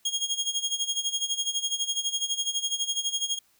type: tone with tremolo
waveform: 25% pulse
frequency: 3269 Hz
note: G#7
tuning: 28 cents flat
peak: -20 dBFS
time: 0.05-3.39 s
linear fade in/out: 5 ms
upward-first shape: sine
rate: 12 Hz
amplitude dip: 80%
effects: white hiss -65 dBFS RMS until 3.59 s